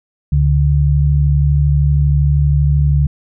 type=tone pair together; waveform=sine; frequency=71.5 / 144.2 Hz; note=D2 / D3; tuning=-46 / -31 cents; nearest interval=octave; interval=1215 cents; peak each=-12 dBFS; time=0.32-3.07 s; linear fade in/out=5 ms; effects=none